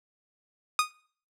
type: tone with exponential decay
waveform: sawtooth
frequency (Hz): 1238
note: D#6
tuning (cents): -9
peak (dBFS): -14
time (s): 0.79-0.91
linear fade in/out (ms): 1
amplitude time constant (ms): 26
effects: noise-tail reverb RT60 0.5 s tail -22 dB re dry + low-pass 11000 Hz 12 dB/octave

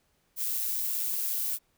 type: noise with amplitude modulation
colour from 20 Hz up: violet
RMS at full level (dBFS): -29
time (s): 0.36-1.59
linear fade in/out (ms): 50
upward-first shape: sine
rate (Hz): 117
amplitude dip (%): 35
effects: pink hiss -71 dBFS RMS until 1.77 s

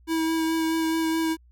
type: tone with vibrato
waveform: square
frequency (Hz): 323.7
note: E4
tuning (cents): -31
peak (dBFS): -23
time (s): 0.07-1.37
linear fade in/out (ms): 50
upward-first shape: sine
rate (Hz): 4.7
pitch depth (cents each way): 13
effects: added 60 Hz sine -52 dBFS peak until 1.51 s

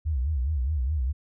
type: tone with vibrato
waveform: sine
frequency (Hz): 69.9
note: C#2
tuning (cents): +15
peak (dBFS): -23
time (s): 0.05-1.13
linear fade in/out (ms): 20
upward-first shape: sine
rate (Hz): 4.8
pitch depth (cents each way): 230
effects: none

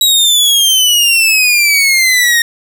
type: exponential sweep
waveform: sawtooth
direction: down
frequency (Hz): 3877 to 1848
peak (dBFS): -4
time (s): 0.01-2.42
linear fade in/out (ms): 2
effects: none

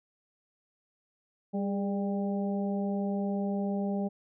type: harmonic tone with a mistuned harmonic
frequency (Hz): 198.5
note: G3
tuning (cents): +22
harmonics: 1 / 2 / 3 / 4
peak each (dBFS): -29 / -37 / -38 / -41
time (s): 1.53-4.09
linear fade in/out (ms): 20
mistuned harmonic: 2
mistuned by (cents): +44
effects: none

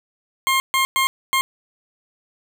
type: tone bursts at uneven times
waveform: 20% pulse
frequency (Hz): 1065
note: C6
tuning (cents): +30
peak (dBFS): -11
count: 4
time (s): 0.47-0.6 / 0.74-0.85 / 0.96-1.07 / 1.33-1.41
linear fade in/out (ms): 0
effects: none

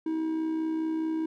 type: tone with amplitude modulation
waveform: triangle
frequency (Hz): 319.3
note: D#4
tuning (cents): +45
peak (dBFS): -23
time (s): 0.06-1.26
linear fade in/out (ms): 5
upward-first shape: sine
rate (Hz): 64.8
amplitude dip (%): 40
effects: none

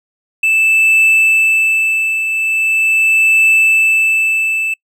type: tone with tremolo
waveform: triangle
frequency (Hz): 2637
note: E7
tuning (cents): 0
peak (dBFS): -5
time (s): 0.43-4.74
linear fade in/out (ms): 5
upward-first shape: triangle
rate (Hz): 0.41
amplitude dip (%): 60
effects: noise-tail reverb RT60 0.1 s tail -26 dB re dry

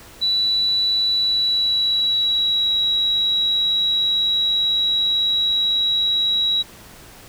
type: tone with pitch glide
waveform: sine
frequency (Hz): 3951 to 3874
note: B7 to B7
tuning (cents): 0 to -34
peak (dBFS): -16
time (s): 0.21-6.63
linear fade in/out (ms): 20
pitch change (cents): -34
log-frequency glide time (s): 1.1-2.73
effects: pink hiss -43 dBFS RMS until 7.28 s

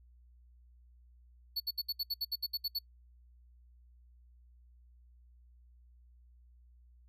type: tone bursts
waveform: square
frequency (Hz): 4435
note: C#8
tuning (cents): 0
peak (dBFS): -32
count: 12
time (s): 1.56-2.79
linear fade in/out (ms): 10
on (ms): 42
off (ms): 66
effects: noise-tail reverb RT60 0.1 s tail -25 dB re dry + added 60 Hz sine -58 dBFS peak until 7.08 s

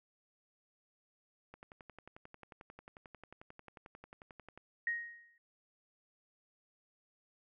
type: click train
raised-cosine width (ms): 0.5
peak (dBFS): -36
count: 35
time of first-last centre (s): 1.54-4.576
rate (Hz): 11.2
type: tone with exponential decay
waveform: sine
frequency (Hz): 1874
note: A#6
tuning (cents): +9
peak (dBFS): -30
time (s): 4.87-5.38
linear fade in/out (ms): 2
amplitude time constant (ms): 110
effects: none

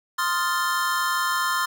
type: chord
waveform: square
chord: F dominant seventh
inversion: second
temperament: equal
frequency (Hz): 1046.5 / 1244.5 / 1396.9 / 1760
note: C6 / Eb6 / F6 / A6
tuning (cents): 0 / 0 / 0 / 0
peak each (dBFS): -26 / -30 / -28 / -30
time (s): 0.18-1.66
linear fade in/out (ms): 10
effects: none

